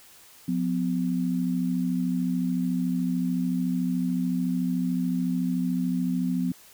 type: tone pair together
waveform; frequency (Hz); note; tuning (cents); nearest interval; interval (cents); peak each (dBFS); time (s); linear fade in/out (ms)
sine; 179 / 252.7; F3 / B3; +43 / +40; tritone; 597; -26; 0.48-6.52; 5
effects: white hiss -52 dBFS RMS until 6.73 s